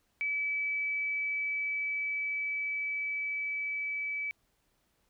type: tone with level ramp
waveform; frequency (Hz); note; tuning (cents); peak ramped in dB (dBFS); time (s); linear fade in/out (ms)
sine; 2297; D7; -39; -29 to -32; 0.21-4.31; 0
effects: pink hiss -74 dBFS RMS until 5.09 s